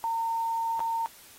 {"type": "tone with dropouts", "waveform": "sine", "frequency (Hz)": 913, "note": "A#5", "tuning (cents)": -36, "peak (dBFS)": -26, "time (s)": [0.04, 1.06], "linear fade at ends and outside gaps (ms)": 0, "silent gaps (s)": [0.794, 0.803], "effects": ["white hiss -52 dBFS RMS until 1.38 s", "AAC 48 kbps"]}